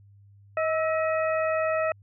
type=harmonic tone with a mistuned harmonic; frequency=634 Hz; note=D#5; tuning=32 cents sharp; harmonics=1 / 2 / 3 / 4; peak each=-24 / -30 / -34 / -36 dBFS; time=0.57-1.92 s; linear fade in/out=2 ms; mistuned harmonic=2; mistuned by=+56 cents; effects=added 100 Hz sine -51 dBFS peak until 2.02 s